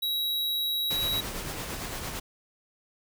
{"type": "tone", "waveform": "square", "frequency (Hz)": 3864, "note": "B7", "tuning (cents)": -39, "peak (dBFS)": -27, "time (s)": [0.02, 1.21], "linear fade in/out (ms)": 10}
{"type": "noise with tremolo", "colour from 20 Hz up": "pink", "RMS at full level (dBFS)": -34, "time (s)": [0.9, 2.2], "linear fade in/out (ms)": 10, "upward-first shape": "sine", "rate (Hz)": 8.8, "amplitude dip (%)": 35}
{"effects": []}